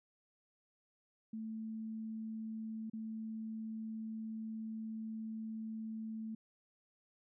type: tone with dropouts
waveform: sine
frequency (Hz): 220.8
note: A3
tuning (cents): +6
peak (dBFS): -40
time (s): 1.33-6.35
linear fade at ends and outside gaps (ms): 5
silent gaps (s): 2.899-2.933
effects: none